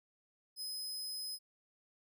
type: tone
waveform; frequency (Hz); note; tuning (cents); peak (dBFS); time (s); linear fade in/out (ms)
sawtooth; 5060; D#8; +28; -37; 0.56-1.39; 50
effects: none